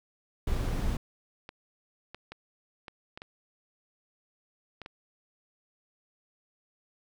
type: noise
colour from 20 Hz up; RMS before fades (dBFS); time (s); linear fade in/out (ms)
brown; -29; 0.47-0.97; 5
type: clicks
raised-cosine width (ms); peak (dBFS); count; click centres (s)
0.3; -26; 8; 1.491 / 2.146 / 2.32 / 2.882 / 3.175 / 3.219 / 4.817 / 4.861
effects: none